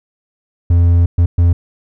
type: tone bursts at uneven times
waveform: triangle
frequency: 86.1 Hz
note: F2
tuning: 24 cents flat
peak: -5 dBFS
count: 3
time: 0.7-1.06 / 1.18-1.26 / 1.38-1.53 s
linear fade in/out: 5 ms
effects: none